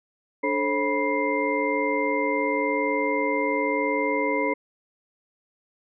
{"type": "tone cluster", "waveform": "sine", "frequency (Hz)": [292.7, 436.1, 537, 978, 2099], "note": ["D4", "A4", "C5", "B5", "C7"], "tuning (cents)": [-6, -15, 45, -17, 5], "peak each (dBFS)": -28, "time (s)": [0.43, 4.54], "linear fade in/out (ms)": 10, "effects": []}